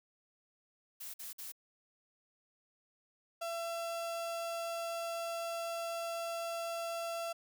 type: noise bursts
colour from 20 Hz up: blue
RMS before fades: -45 dBFS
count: 3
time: 1-1.522 s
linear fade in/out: 10 ms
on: 140 ms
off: 51 ms
type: tone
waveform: 35% pulse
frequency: 673 Hz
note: E5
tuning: 36 cents sharp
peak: -35 dBFS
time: 3.41-7.33 s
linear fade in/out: 10 ms
effects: none